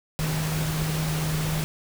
sine tone in noise, 156.1 Hz, D#3, 6 cents sharp, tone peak -25 dBFS, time 0.19-1.64 s, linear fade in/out 0 ms, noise pink, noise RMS -31 dBFS, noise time 0.19-1.64 s, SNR +3 dB, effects none

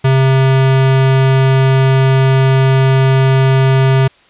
square tone, 133.1 Hz, C3, 30 cents sharp, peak -8 dBFS, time 0.04-4.08 s, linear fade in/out 10 ms, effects white hiss -48 dBFS RMS until 4.29 s + resampled to 8000 Hz

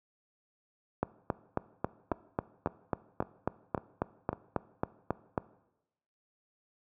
two click trains, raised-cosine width 1 ms, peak -20 / -14 dBFS, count 5 / 17, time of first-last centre 2.12-4.33 / 1.03-5.378 s, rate 1.81 / 3.68 Hz, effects noise-tail reverb RT60 0.9 s tail -19 dB re dry + high-pass 80 Hz 12 dB/octave

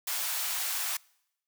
white high-pass noise, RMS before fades -32 dBFS, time 0.07-0.97 s, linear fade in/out 5 ms, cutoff 710 Hz, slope 24 dB/octave, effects noise-tail reverb RT60 0.8 s tail -25 dB re dry

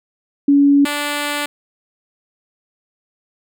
sine / 5% pulse tone pair in turn, 283 / 291.8 Hz, C#4 / D4, +36 / -11 cents, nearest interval minor second, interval 53 cents, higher second, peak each -8 dBFS, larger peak neither, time 0.48-0.85 / 0.85-1.46 s, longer second, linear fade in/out 5 ms, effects none

